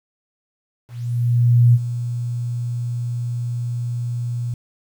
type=tone with ADSR envelope; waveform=sine; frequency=120 Hz; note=B2; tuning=49 cents flat; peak=-8 dBFS; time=0.88-4.54 s; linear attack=860 ms; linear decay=42 ms; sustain=-13 dB; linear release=3 ms; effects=8-bit